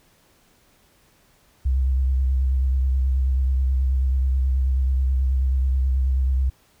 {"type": "tone with vibrato", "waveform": "sine", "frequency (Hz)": 65.41, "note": "C2", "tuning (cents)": 0, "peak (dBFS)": -17, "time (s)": [1.65, 6.5], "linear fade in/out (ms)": 10, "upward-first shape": "triangle", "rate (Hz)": 9.3, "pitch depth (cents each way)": 49, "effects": ["pink hiss -59 dBFS RMS until 6.8 s"]}